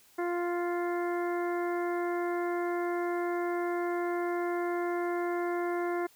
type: harmonic tone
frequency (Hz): 349.2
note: F4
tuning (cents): 0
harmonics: 1 / 2 / 3 / 4 / 5 / 6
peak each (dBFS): -30 / -36 / -40 / -42 / -44 / -46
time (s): 0.18-6.07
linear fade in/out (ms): 10
effects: white hiss -61 dBFS RMS until 6.15 s